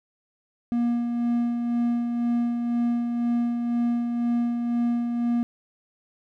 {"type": "tone with tremolo", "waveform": "triangle", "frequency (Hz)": 237.7, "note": "A#3", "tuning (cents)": 34, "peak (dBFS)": -18, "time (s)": [0.72, 5.43], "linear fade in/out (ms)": 0, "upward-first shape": "sine", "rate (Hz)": 2, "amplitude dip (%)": 40, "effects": []}